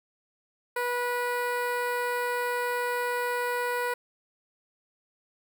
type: tone with notch filter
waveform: 15% pulse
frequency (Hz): 488.2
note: B4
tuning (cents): -20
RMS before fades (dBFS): -29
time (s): 0.76-3.94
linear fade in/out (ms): 5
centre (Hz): 6100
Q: 0.7
effects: none